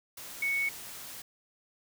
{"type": "tone in noise", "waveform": "sine", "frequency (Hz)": 2218, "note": "C#7", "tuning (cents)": 0, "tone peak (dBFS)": -27, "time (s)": [0.42, 0.69], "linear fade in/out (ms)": 5, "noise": "white", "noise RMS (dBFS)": -44, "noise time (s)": [0.17, 1.22], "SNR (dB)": 14, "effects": []}